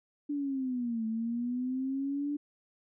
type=linear two-way sweep; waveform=sine; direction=down then up; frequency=293.7 to 220 to 293.7 Hz; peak=-30 dBFS; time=0.29-2.37 s; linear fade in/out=10 ms; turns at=1.06 s; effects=none